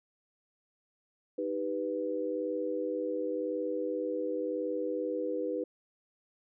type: chord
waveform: sine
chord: Eb augmented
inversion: none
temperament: equal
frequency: 311.1 / 392 / 493.9 Hz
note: Eb4 / G4 / B4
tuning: 0 / 0 / 0 cents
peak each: -36 / -37 / -33 dBFS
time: 1.38-5.64 s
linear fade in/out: 5 ms
effects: none